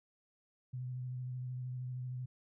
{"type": "tone with vibrato", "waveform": "sine", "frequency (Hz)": 126.3, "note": "B2", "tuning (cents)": 39, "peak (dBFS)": -38, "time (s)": [0.73, 2.26], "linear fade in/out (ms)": 10, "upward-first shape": "square", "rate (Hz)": 13, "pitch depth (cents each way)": 17, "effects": []}